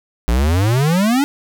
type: exponential sweep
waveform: square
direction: up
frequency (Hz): 55 to 293.7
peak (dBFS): -13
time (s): 0.28-1.24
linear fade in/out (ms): 0
effects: none